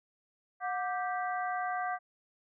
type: harmonic tone with a mistuned harmonic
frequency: 392 Hz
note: G4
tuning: in tune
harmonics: 2 / 3 / 4 / 5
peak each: -33 / -38 / -39 / -44 dBFS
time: 0.6-1.99 s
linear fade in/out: 50 ms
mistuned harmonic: 2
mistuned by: -130 cents
effects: none